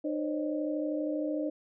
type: tone cluster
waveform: sine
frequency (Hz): 303.6 / 519 / 552 / 611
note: D#4 / C5 / C#5 / D#5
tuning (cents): -42 / -14 / -7 / -32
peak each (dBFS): -31 / -38 / -39 / -37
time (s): 0.04-1.5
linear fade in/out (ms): 10
effects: none